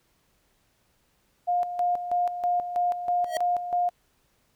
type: tone with tremolo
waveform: sine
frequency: 709 Hz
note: F5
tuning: 26 cents sharp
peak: -21 dBFS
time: 1.47-3.9 s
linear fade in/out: 20 ms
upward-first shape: square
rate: 3.1 Hz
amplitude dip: 65%
type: tone with exponential growth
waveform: square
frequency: 639 Hz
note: D#5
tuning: 46 cents sharp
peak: -23 dBFS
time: 3.22-3.37 s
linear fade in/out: 1 ms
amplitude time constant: 31 ms
effects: pink hiss -68 dBFS RMS until 4.55 s